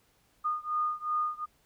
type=beating tone pair; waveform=sine; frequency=1224 / 1226.7 Hz; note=D#6 / D#6; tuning=-29 / -25 cents; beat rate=2.7 Hz; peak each=-31 / -32 dBFS; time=0.44-1.46 s; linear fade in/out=20 ms; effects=pink hiss -68 dBFS RMS until 1.65 s